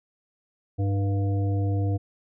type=harmonic tone with a mistuned harmonic; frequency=100 Hz; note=G2; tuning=35 cents sharp; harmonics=1 / 3 / 5 / 7; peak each=-22 / -32 / -36 / -39 dBFS; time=0.78-1.98 s; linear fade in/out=20 ms; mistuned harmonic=5; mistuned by=-51 cents; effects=none